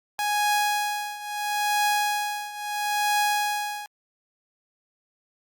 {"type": "tone with tremolo", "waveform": "sawtooth", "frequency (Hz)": 830.6, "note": "G#5", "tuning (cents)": 0, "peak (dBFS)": -16, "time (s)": [0.19, 3.86], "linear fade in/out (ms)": 0, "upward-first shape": "triangle", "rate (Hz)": 0.75, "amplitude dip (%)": 85, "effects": ["Opus 48 kbps"]}